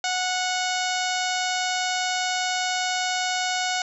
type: harmonic tone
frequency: 735 Hz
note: F#5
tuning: 12 cents flat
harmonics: 1 / 2 / 3 / 4 / 5 / 6 / 7 / 8 / 9 / 10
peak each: -27 / -30 / -32 / -33 / -34 / -35 / -35 / -36 / -37 / -37 dBFS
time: 0.04-3.82 s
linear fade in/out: 2 ms
effects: none